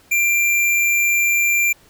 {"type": "tone", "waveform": "square", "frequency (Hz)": 2373, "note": "D7", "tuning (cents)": 17, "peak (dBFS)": -15, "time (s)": [0.11, 1.73], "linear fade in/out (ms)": 10, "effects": ["pink hiss -52 dBFS RMS until 1.89 s"]}